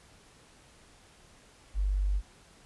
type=tone; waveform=sine; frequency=48.74 Hz; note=G1; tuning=9 cents flat; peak=-25 dBFS; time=1.74-2.22 s; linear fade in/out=50 ms; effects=pink hiss -58 dBFS RMS until 2.65 s + resampled to 24000 Hz